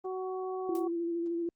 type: harmonic tone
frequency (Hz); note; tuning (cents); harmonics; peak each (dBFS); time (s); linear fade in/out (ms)
373.5; F#4; +16; 1 / 2 / 3; -34 / -40 / -44; 0.04-0.88; 10
type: tone with vibrato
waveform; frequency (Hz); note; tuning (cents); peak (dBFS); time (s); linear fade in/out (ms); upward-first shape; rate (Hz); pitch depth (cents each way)
sine; 339.1; E4; +49; -30; 0.69-1.49; 2; square; 13; 18
type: noise with exponential decay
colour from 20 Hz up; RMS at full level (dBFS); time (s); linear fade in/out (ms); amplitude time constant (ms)
blue; -44; 0.75-0.86; 1; 23
effects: Opus 24 kbps